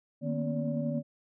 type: tone cluster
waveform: sine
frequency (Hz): 152.3 / 229.1 / 239.6 / 273.3 / 575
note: D#3 / A#3 / A#3 / C#4 / D5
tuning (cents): -37 / -30 / +48 / -24 / -37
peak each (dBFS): -33 / -39 / -32 / -40 / -36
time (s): 0.21-1.03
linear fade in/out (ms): 50
effects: tanh soft clip ceiling -18 dBFS